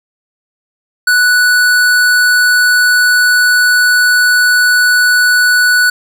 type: tone with hard clipping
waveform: sine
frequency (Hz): 1480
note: F#6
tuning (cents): 0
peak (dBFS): -8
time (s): 1.07-5.9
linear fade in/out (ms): 5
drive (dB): 17
effects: none